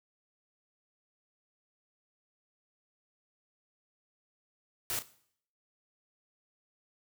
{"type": "noise with echo", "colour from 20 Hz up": "white", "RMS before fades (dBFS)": -34, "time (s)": [4.9, 4.99], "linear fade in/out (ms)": 0, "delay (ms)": 33, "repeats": 1, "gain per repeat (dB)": -11, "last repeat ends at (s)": 5.023, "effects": ["noise-tail reverb RT60 0.6 s tail -17 dB re dry"]}